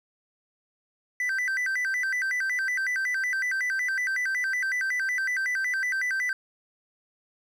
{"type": "tone with vibrato", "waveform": "triangle", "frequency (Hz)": 1760, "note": "A6", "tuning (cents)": 0, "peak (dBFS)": -23, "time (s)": [1.2, 6.33], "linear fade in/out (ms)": 2, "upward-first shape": "square", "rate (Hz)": 5.4, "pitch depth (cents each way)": 210, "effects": []}